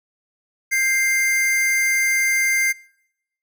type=tone pair together; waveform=square; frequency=1596 / 2096 Hz; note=G6 / C7; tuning=+31 / +2 cents; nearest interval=perfect fourth; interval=471 cents; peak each=-28 / -18 dBFS; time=0.71-2.73 s; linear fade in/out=20 ms; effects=noise-tail reverb RT60 0.8 s tail -24 dB re dry